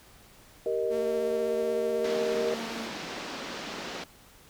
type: chord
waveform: sine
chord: Eb major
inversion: first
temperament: just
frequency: 388.9 / 466.7 / 622.3 Hz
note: G4 / Bb4 / Eb5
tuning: -14 / +2 / 0 cents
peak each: -32 / -28 / -32 dBFS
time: 0.66-2.54 s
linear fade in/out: 2 ms
type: tone with vibrato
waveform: sawtooth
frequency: 227.6 Hz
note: A#3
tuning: 41 cents flat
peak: -33 dBFS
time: 0.89-2.9 s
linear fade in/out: 50 ms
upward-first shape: triangle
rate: 16 Hz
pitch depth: 26 cents each way
type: band-pass noise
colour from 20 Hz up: pink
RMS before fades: -38 dBFS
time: 2.04-4.04 s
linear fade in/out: 5 ms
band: 190 to 5700 Hz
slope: 24 dB/octave
effects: pink hiss -55 dBFS RMS until 4.49 s